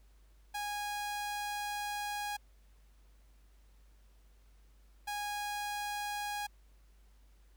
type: tone bursts at uneven times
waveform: sawtooth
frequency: 825 Hz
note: G#5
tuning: 12 cents flat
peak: -32 dBFS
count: 2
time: 0.54-2.37 / 5.07-6.47 s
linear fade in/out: 10 ms
effects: added 50 Hz sine -59 dBFS peak until 7.56 s + pink hiss -72 dBFS RMS until 7.56 s